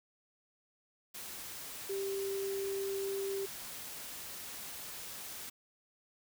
sine tone in noise, 392 Hz, G4, in tune, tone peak -34 dBFS, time 1.89-3.46 s, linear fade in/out 10 ms, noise white, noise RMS -45 dBFS, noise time 1.14-5.5 s, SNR +8 dB, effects none

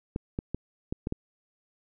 clicks, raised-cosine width 3 ms, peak -17 dBFS, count 6, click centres 0.161 / 0.389 / 0.546 / 0.925 / 1.071 / 1.124 s, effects none

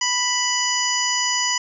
harmonic tone, 987.8 Hz, B5, in tune, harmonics 1 / 2 / 3 / 5 / 6 / 7, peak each -26 / -26 / -26 / -26 / -26 / -26 dBFS, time 0.01-1.58 s, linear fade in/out 5 ms, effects none

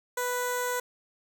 10% pulse tone with notch filter, 493.9 Hz, B4, in tune, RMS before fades -30 dBFS, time 0.17-0.8 s, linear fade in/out 5 ms, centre 2700 Hz, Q 0.84, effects none

